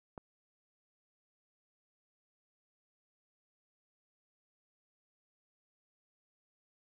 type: click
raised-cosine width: 1 ms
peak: -30 dBFS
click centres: 0.178 s
effects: none